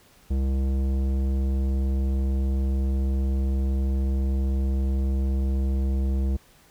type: tone with tanh clipping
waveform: sine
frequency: 66.8 Hz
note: C2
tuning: 36 cents sharp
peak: -23 dBFS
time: 0.3-6.37 s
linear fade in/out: 10 ms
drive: 14 dB
effects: pink hiss -56 dBFS RMS until 6.7 s